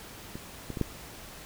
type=clicks; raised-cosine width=3 ms; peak=-25 / -22 / -21 / -13 dBFS; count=4; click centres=0.355 / 0.703 / 0.772 / 0.813 s; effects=pink hiss -46 dBFS RMS until 1.45 s